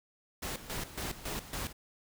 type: noise with tremolo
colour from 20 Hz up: pink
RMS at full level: -37 dBFS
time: 0.42-1.73 s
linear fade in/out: 10 ms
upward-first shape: square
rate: 3.6 Hz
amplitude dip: 75%
effects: none